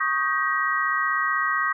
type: chord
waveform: sine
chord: Eb dominant seventh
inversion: third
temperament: equal with one note detuned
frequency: 1108.7 / 1244.5 / 1568 / 1901.6 Hz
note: Db6 / Eb6 / G6 / Bb6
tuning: 0 / 0 / 0 / +34 cents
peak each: -27 / -26 / -28 / -25 dBFS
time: 0-1.73 s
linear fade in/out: 10 ms
effects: none